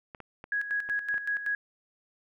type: clicks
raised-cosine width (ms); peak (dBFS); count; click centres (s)
0.5; -28; 5; 0.148 / 0.203 / 0.441 / 0.89 / 1.142
type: tone with tremolo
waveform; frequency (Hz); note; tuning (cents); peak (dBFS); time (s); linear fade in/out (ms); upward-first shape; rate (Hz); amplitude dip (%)
sine; 1661.2; G#6; 0; -26; 0.52-1.55; 2; square; 5.3; 65
effects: none